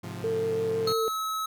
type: chord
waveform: sawtooth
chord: F minor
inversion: first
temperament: equal with one note detuned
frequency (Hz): 105.95 / 130.81 / 174.61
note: Ab2 / C3 / F3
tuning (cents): +35 / 0 / 0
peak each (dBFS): -35 / -37 / -35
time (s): 0.03-0.93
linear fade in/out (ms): 10
type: tone with vibrato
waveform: sine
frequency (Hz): 448.7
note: A4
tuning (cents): +34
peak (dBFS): -25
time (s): 0.24-1.08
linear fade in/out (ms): 0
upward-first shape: sine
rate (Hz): 5.9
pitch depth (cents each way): 11
type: tone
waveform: square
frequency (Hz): 1291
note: E6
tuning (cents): -37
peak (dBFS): -29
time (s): 0.87-1.46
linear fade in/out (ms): 5
type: tone with exponential decay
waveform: sine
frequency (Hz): 4300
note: C8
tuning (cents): +47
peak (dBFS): -26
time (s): 0.87-1.18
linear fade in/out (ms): 5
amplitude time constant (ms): 67
effects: none